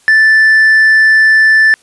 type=tone with hard clipping; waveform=triangle; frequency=1760 Hz; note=A6; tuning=in tune; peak=-3 dBFS; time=0.08-1.74 s; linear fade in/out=0 ms; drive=1 dB; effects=white hiss -48 dBFS RMS until 1.82 s + resampled to 24000 Hz